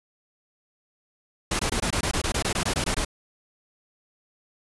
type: noise bursts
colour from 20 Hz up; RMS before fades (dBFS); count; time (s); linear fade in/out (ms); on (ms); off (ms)
pink; -25; 15; 1.51-3.049; 5; 83; 21
effects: resampled to 24000 Hz